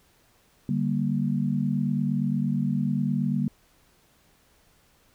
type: chord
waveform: sine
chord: G minor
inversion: second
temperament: just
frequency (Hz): 147 / 196 / 235.2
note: D3 / G3 / Bb3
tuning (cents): +2 / 0 / +16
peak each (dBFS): -27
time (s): 0.69-3.48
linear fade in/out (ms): 2
effects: pink hiss -62 dBFS RMS until 5.14 s